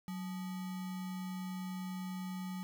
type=tone with sample-and-hold; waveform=sine; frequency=185 Hz; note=F#3; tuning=in tune; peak=-38 dBFS; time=0.08-2.63 s; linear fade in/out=0 ms; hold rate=1050 Hz; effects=none